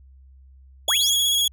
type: linear sweep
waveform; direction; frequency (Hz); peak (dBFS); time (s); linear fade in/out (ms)
sine; up; 471.5 to 7470; -25; 0.88-1.14; 2
type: tone with vibrato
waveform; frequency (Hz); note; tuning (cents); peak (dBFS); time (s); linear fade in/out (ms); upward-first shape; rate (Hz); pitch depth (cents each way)
sawtooth; 3331; G#7; +4; -15; 0.88-1.48; 5; square; 16; 18
effects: added 66 Hz sine -46 dBFS peak until 1.52 s